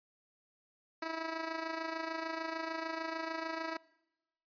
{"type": "tone with amplitude modulation", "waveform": "10% pulse", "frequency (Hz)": 324.5, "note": "E4", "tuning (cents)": -27, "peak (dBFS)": -26, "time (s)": [1.02, 3.77], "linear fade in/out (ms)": 5, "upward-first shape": "sine", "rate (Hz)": 26.7, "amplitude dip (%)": 60, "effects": ["noise-tail reverb RT60 1.0 s tail -24 dB re dry", "resampled to 11025 Hz"]}